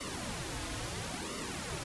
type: noise with flanger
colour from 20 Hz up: pink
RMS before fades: -39 dBFS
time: 0-1.84 s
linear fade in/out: 10 ms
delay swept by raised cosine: 1.2 to 5.3 ms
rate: 0.74 Hz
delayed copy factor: -0.8
effects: resampled to 24000 Hz